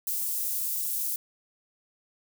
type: high-pass noise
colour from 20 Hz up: white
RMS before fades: -30 dBFS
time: 0.07-1.16 s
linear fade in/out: 2 ms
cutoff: 10000 Hz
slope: 12 dB/octave
effects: none